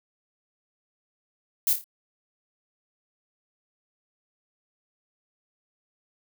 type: noise with echo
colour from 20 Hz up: violet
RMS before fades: -22 dBFS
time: 1.67-1.73 s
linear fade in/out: 2 ms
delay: 28 ms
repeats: 4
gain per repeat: -7 dB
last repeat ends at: 1.842 s
effects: none